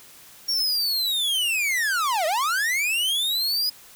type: linear two-way sweep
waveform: 45% pulse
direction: down then up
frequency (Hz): 5580 to 599 to 5020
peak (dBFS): -21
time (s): 0.48-3.7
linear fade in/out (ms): 10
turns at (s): 2.26
effects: white hiss -48 dBFS RMS until 3.95 s